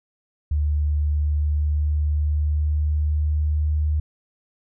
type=tone with pitch glide; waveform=sine; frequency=74.3 to 75.82 Hz; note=D2 to D#2; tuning=+21 to -44 cents; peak=-18 dBFS; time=0.51-4 s; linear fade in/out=5 ms; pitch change=+35 cents; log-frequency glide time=1.07-3.72 s; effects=none